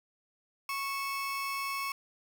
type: tone pair together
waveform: 30% pulse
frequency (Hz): 1102.8 / 2623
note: C#6 / E7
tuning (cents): -9 / -9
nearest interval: octave + minor third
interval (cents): 1500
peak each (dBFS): -31 / -37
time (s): 0.69-1.92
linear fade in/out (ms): 2
effects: 9-bit